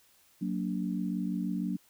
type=chord; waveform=sine; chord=Gb augmented; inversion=none; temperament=just; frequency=185 / 231.2 / 289.1 Hz; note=Gb3 / Bb3 / D4; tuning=0 / -14 / -27 cents; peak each=-32 / -35 / -36 dBFS; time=0.41-1.77 s; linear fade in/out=10 ms; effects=white hiss -64 dBFS RMS until 1.89 s